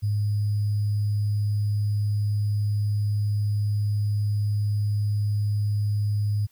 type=tone with sample-and-hold; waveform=sine; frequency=103.7 Hz; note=G#2; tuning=2 cents flat; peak=-21 dBFS; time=0.02-6.47 s; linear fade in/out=20 ms; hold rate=4900 Hz; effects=white hiss -64 dBFS RMS until 6.51 s